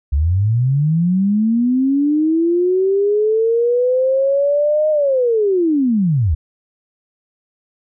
sine linear two-way sweep, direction up then down, 66.3 to 620 to 66.3 Hz, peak -12 dBFS, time 0.12-6.35 s, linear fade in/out 10 ms, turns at 4.9 s, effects none

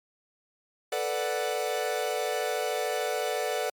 45% pulse chord, B minor seventh, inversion third, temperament equal, 440 / 493.9 / 587.3 / 740 Hz, A4 / B4 / D5 / F#5, 0 / 0 / 0 / 0 cents, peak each -33 dBFS, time 0.92-3.7 s, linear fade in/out 5 ms, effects MP3 96 kbps

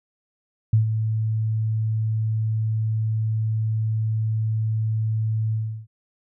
sine tone with ADSR envelope, 110 Hz, A2, in tune, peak -12 dBFS, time 0.73-5.87 s, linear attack 4 ms, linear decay 120 ms, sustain -8 dB, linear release 340 ms, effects none

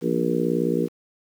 harmonic tone with a mistuned harmonic, 59 Hz, A#1, 22 cents sharp, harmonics 3 / 4 / 5 / 6 / 7 / 8, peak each -27 / -27 / -27 / -27 / -27 / -27 dBFS, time 0.01-0.89 s, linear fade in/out 50 ms, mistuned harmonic 3, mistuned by -81 cents, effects 8-bit

